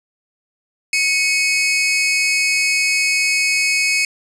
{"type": "tone pair together", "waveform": "sawtooth", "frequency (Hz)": [2211, 2536], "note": ["C#7", "D#7"], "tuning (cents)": [-5, 32], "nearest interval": "major second", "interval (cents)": 237, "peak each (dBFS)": -14, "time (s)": [0.93, 4.05], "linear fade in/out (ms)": 2, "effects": ["resampled to 22050 Hz", "7-bit"]}